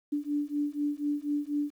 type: beating tone pair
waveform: sine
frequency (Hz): 290.1 / 294.2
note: D4 / D4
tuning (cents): -21 / +3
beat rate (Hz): 4.1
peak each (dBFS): -31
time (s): 0.12-1.71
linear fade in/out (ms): 10
effects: 10-bit